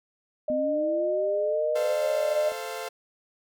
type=tone with vibrato; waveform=sine; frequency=609 Hz; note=D#5; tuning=37 cents flat; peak=-24 dBFS; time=0.48-2.49 s; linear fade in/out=5 ms; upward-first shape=square; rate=1.9 Hz; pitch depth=8 cents each way
type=linear sweep; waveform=sine; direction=up; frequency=250 to 622.3 Hz; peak=-29 dBFS; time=0.5-2.52 s; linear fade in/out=0 ms
type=chord; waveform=sawtooth; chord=F major; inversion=first; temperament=equal with one note detuned; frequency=440 / 523.3 / 690.4 Hz; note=A4 / C5 / F5; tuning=0 / 0 / -20 cents; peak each=-33 dBFS; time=1.75-2.89 s; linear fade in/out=10 ms
effects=none